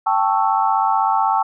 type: chord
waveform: sine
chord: A dominant seventh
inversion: third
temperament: equal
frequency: 784 / 880 / 1108.7 / 1318.5 Hz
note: G5 / A5 / C#6 / E6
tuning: 0 / 0 / 0 / 0 cents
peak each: -19 / -18 / -22 / -23 dBFS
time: 0.06-1.43 s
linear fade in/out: 10 ms
effects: none